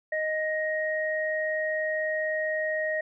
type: tone pair together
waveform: sine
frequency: 622.3 / 1876.1 Hz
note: D#5 / A#6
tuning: 0 / +11 cents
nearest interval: octave + perfect fifth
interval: 1911 cents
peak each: -28 / -29 dBFS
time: 0.12-3.01 s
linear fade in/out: 5 ms
effects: none